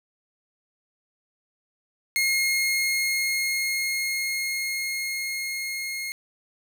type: tone with level ramp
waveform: sawtooth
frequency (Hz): 2149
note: C7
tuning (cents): +46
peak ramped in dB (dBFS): -17 to -26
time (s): 2.16-6.12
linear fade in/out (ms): 0
effects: none